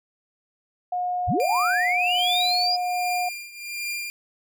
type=tone; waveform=sine; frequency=720 Hz; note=F#5; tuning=47 cents flat; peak=-23 dBFS; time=0.92-3.29 s; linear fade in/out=5 ms
type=linear sweep; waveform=sine; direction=up; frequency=41.2 to 4996 Hz; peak=-21 dBFS; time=1.27-2.77 s; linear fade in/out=20 ms
type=tone with tremolo; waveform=sawtooth; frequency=2396 Hz; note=D7; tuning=34 cents sharp; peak=-23 dBFS; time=1.4-4.1 s; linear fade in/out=0 ms; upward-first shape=triangle; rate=1.3 Hz; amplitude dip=85%
effects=none